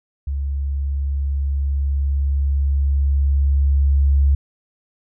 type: tone with level ramp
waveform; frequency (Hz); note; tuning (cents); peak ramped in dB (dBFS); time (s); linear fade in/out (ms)
sine; 69.6; C#2; +8; -20 to -11; 0.27-4.35; 5
effects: none